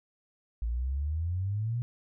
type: exponential sweep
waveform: sine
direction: up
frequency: 55 to 123.47 Hz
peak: -28 dBFS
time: 0.62-1.82 s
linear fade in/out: 0 ms
effects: none

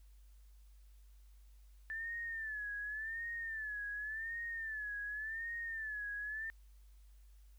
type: tone with vibrato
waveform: sine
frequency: 1758 Hz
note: A6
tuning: 2 cents flat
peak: -39 dBFS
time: 1.9-6.5 s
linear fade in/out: 0 ms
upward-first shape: sine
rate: 0.89 Hz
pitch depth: 100 cents each way
effects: added 50 Hz sine -57 dBFS peak until 7.58 s + white hiss -75 dBFS RMS until 7.58 s

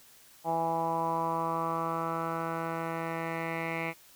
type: tone with low-pass filter sweep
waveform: 10% pulse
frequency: 164.81 Hz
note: E3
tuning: in tune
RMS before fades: -32 dBFS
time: 0.44-3.94 s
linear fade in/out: 50 ms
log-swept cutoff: 820 to 2200 Hz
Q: 5.3
effects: white hiss -57 dBFS RMS until 4.15 s

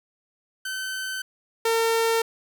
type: tone pair in turn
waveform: sawtooth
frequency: 1530 / 454.9 Hz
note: G6 / A#4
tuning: -42 / -42 cents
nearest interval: octave + major sixth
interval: 2100 cents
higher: first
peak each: -25 / -16 dBFS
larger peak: second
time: 0.65-1.22 / 1.65-2.22 s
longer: neither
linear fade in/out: 5 ms
effects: none

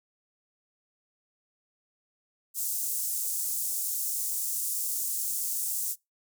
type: high-pass noise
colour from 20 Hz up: pink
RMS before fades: -31 dBFS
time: 2.54-5.96 s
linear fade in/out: 50 ms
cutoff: 7300 Hz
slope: 24 dB/octave
effects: noise-tail reverb RT60 0.2 s tail -24 dB re dry

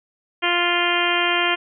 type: harmonic tone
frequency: 349.2 Hz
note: F4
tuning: in tune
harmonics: 1 / 2 / 3 / 4 / 5 / 6 / 7 / 8 / 9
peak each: -26 / -26 / -26 / -26 / -26 / -26 / -26 / -26 / -26 dBFS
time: 0.42-1.56 s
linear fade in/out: 20 ms
effects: none

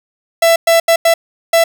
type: tone bursts at uneven times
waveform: 45% pulse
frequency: 666 Hz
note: E5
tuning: 18 cents sharp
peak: -7 dBFS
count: 5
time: 0.42-0.56 / 0.67-0.8 / 0.88-0.96 / 1.05-1.14 / 1.53-1.64 s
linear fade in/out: 5 ms
effects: none

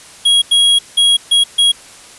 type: tone bursts at uneven times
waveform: square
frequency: 3300 Hz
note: G#7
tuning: 12 cents flat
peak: -8 dBFS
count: 5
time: 0.25-0.42 / 0.51-0.79 / 0.97-1.17 / 1.31-1.44 / 1.58-1.72 s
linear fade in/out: 10 ms
effects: white hiss -38 dBFS RMS until 2.18 s + resampled to 24000 Hz

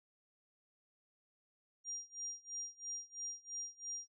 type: tone with tremolo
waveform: sine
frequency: 5700 Hz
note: F8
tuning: 34 cents sharp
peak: -39 dBFS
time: 1.84-4.08 s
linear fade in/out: 50 ms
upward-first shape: sine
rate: 3 Hz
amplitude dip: 95%
effects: none

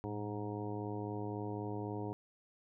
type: harmonic tone with a mistuned harmonic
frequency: 103.83 Hz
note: G#2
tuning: in tune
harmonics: 1 / 2 / 3 / 4 / 5 / 6 / 7 / 8 / 9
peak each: -42 / -47 / -43 / -44 / -50 / -57 / -49 / -56 / -49 dBFS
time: 0.04-2.13 s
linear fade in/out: 0 ms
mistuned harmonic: 1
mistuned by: +96 cents
effects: none

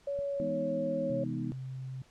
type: tone with pitch glide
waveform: sine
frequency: 563 to 550.1 Hz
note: C#5 to C#5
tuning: +27 to -13 cents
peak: -31 dBFS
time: 0.07-1.24 s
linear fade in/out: 5 ms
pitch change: -40 cents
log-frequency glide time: 0.24-0.75 s
type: click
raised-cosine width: 5 ms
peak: -35 dBFS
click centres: 0.19 s
type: chord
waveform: sine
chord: E major seventh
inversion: none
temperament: equal with one note detuned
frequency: 164.81 / 207.7 / 246.9 / 312.9 Hz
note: E3 / G#3 / B3 / D#4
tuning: 0 / 0 / 0 / +10 cents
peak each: -40 / -40 / -37 / -39 dBFS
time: 0.4-1.52 s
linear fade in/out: 0 ms
type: tone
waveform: sine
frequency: 130.81 Hz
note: C3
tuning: in tune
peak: -37 dBFS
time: 1.1-2.02 s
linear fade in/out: 2 ms
effects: pink hiss -63 dBFS RMS until 2.1 s + low-pass 7000 Hz 12 dB/octave

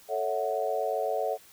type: chord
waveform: sine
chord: F# minor seventh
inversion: first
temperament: equal with one note detuned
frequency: 440 / 554.4 / 652.1 / 740 Hz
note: A4 / C#5 / E5 / F#5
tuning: 0 / 0 / -19 / 0 cents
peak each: -32 dBFS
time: 0.08-1.38 s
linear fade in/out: 50 ms
effects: white hiss -55 dBFS RMS until 1.52 s

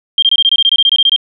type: tone bursts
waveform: sine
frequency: 3191 Hz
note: G7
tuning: 30 cents sharp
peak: -6 dBFS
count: 15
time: 0.18-1.162 s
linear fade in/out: 2 ms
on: 44 ms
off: 23 ms
effects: none

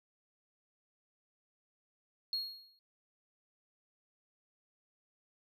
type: tone with exponential decay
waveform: triangle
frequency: 4294 Hz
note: C8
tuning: 44 cents sharp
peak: -28 dBFS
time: 2.33-2.79 s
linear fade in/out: 1 ms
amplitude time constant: 98 ms
effects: noise-tail reverb RT60 0.2 s tail -26 dB re dry + tanh soft clip ceiling -29 dBFS

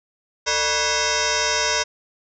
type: tone with frequency modulation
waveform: sine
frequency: 2168 Hz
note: C#7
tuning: 39 cents flat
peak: -18 dBFS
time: 0.46-1.84 s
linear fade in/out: 20 ms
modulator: 523 Hz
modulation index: 7.8
effects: none

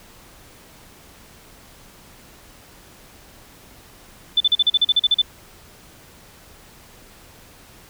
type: tone bursts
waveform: sine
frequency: 3517 Hz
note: A7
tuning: 1 cent flat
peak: -12 dBFS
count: 12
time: 4.37-5.218 s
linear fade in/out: 5 ms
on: 34 ms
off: 40 ms
effects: pink hiss -47 dBFS RMS until 7.89 s

